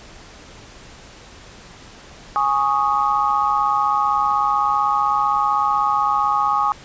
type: chord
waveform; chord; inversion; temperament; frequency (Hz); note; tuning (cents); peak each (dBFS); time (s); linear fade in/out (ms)
sine; Ab suspended fourth; none; equal; 830.6 / 1108.7 / 1244.5; Ab5 / Db6 / Eb6; 0 / 0 / 0; -20; 2.36-6.72; 0
effects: pink hiss -42 dBFS RMS until 6.84 s + resampled to 16000 Hz